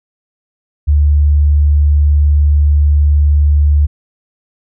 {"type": "tone", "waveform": "sine", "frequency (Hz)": 73.42, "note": "D2", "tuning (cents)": 0, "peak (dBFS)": -6, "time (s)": [0.87, 3.87], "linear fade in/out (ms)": 20, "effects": []}